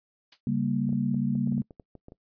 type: noise with exponential decay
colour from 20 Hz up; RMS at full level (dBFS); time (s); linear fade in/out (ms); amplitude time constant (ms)
blue; -37; 0.32-0.41; 5; 18
type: chord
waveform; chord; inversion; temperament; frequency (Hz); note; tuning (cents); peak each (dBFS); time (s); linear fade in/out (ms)
sine; G diminished; second; equal; 138.59 / 196 / 233.1; Db3 / G3 / Bb3; 0 / 0 / 0; -29 / -29 / -27; 0.47-1.62; 2
type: clicks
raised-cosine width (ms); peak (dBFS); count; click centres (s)
2; -32; 12; 0.892 / 0.929 / 1.144 / 1.353 / 1.474 / 1.523 / 1.579 / 1.708 / 1.798 / 1.953 / 2.084 / 2.121
effects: noise-tail reverb RT60 0.1 s tail -23 dB re dry + resampled to 11025 Hz